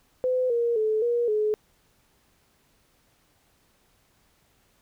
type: tone with pitch steps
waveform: sine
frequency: 508 / 470.9 / 433.8 / 476.3 / 425.8 Hz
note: B4 / A#4 / A4 / A#4 / G#4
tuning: +49 / +18 / -25 / +37 / +43 cents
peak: -21 dBFS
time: 0.24-1.54 s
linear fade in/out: 0 ms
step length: 260 ms
effects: pink hiss -65 dBFS RMS until 4.81 s